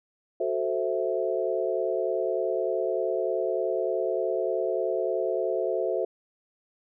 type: chord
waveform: sine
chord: F# half-diminished seventh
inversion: none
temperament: equal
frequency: 370 / 440 / 523.3 / 659.3 Hz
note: F#4 / A4 / C5 / E5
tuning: 0 / 0 / 0 / 0 cents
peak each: -30 dBFS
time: 0.4-6.05 s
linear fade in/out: 5 ms
effects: none